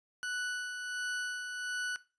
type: tone with tremolo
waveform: 40% pulse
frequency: 1482 Hz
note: F#6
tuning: 2 cents sharp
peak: -32 dBFS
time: 0.23-1.96 s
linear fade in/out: 0 ms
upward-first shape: sine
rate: 1.4 Hz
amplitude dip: 45%
effects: noise-tail reverb RT60 0.3 s tail -18 dB re dry + resampled to 22050 Hz